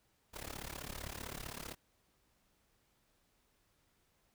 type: noise with amplitude modulation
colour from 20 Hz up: pink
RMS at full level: -42 dBFS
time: 0.33-1.75 s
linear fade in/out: 20 ms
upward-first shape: sine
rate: 35.5 Hz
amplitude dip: 90%
effects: pink hiss -75 dBFS RMS until 4.34 s